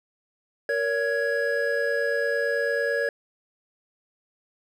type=tone cluster; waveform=triangle; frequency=466.4 / 566 / 1669 Hz; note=A#4 / C#5 / G#6; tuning=+1 / +36 / +8 cents; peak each=-25 dBFS; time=0.69-3.09 s; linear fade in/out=2 ms; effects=none